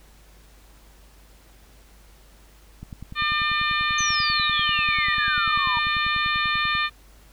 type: click train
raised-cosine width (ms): 5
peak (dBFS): -24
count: 41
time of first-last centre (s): 2.83-6.752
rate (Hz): 10.2
type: harmonic tone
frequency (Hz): 601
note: D5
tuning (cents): +40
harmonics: 2 / 3 / 4 / 5 / 6 / 7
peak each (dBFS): -25 / -26 / -27 / -34 / -29 / -35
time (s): 3.15-6.9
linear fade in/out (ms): 50
type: exponential sweep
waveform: sine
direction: down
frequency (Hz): 6330 to 932.3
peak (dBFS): -25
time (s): 3.98-5.79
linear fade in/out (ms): 5
effects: added 50 Hz sine -50 dBFS peak until 7.32 s + pink hiss -55 dBFS RMS until 7.32 s